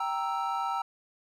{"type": "chord", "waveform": "triangle", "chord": "E diminished", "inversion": "first", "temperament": "equal", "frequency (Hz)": [784, 932.3, 1318.5], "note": ["G5", "Bb5", "E6"], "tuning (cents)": [0, 0, 0], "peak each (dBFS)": -31, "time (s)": [0, 0.82], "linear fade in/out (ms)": 5, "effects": []}